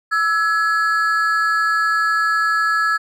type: ring-modulated tone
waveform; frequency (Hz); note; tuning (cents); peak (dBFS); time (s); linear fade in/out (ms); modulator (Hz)
triangle; 1502; F#6; +26; -10; 0.11-2.98; 20; 184
effects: none